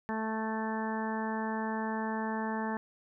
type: harmonic tone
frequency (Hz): 220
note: A3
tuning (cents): 0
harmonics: 1 / 2 / 3 / 4 / 5 / 6 / 7 / 8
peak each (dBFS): -34 / -40 / -43 / -37 / -43 / -50 / -46 / -42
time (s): 0.09-2.77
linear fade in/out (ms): 0
effects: none